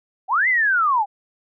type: linear two-way sweep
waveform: sine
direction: up then down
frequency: 698.5 to 2093 to 769 Hz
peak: -15 dBFS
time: 0.28-1.06 s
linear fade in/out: 50 ms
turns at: 0.48 s
effects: none